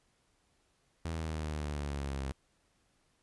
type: exponential sweep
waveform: sawtooth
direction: down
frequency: 82.41 to 66.5 Hz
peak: -31 dBFS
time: 1.05-2.32 s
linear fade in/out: 0 ms
effects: pink hiss -73 dBFS RMS until 3.22 s + resampled to 24000 Hz